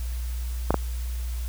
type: clicks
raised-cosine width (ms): 1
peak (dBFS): -6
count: 2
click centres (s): 0.706 / 0.743
effects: added 60 Hz sine -27 dBFS peak until 1.48 s + white hiss -45 dBFS RMS until 1.48 s